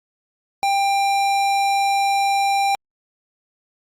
sine tone with hard clipping, 793 Hz, G5, 20 cents sharp, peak -18 dBFS, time 0.63-2.75 s, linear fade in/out 0 ms, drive 17 dB, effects Opus 48 kbps

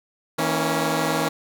10% pulse chord, A# diminished, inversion second, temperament equal with one note detuned, 161.42 / 233.1 / 277.2 Hz, E3 / A#3 / C#4, -36 / 0 / 0 cents, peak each -16 / -20 / -16 dBFS, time 0.38-1.29 s, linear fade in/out 10 ms, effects none

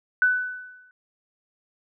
sine tone with exponential decay, 1497 Hz, F#6, 20 cents sharp, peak -14 dBFS, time 0.22-0.91 s, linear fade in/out 1 ms, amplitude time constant 150 ms, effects none

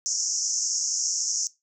pink band-pass noise, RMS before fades -27 dBFS, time 0.06-1.47 s, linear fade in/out 0 ms, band 5400 to 7100 Hz, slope 96 dB/octave, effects noise-tail reverb RT60 0.2 s tail -18 dB re dry

